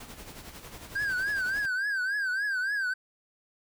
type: noise with tremolo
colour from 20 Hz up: pink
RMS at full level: -43 dBFS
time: 0-1.66 s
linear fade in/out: 5 ms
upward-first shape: sine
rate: 11 Hz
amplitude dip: 55%
type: tone with vibrato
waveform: triangle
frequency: 1578 Hz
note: G6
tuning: 11 cents sharp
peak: -25 dBFS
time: 0.95-2.94 s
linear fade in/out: 10 ms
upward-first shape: triangle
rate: 3.5 Hz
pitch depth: 140 cents each way
effects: none